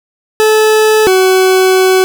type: tone pair in turn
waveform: 40% pulse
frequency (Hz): 433.3 / 375.3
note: A4 / F#4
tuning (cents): -27 / +25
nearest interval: major second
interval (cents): 248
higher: first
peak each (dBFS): -5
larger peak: neither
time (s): 0.4-1.07 / 1.07-2.04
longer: second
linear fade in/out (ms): 0
effects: none